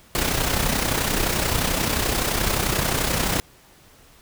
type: noise with amplitude modulation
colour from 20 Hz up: pink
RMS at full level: -20 dBFS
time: 0.15-3.4 s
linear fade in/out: 0 ms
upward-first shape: sine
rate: 31.5 Hz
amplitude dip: 55%
effects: pink hiss -52 dBFS RMS until 4.21 s